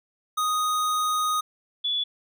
square / sine tone pair in turn, 1244.5 / 3432 Hz, D#6 / A7, 0 / -44 cents, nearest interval octave + tritone, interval 1756 cents, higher second, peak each -23 dBFS, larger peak neither, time 0.37-1.41 / 1.84-2.04 s, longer first, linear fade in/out 10 ms, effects none

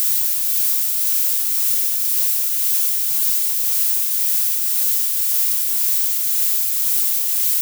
violet noise with tremolo, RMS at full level -17 dBFS, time 0-7.61 s, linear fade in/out 0 ms, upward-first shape triangle, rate 1.9 Hz, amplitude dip 30%, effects none

